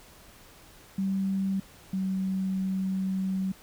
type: tone pair in turn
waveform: sine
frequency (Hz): 193.3 / 189.98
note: G3 / F#3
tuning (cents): -24 / +46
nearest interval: unison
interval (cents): 30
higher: first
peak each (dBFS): -25 / -26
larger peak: first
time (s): 0.98-1.6 / 1.93-3.52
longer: second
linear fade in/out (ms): 5
effects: pink hiss -53 dBFS RMS until 3.62 s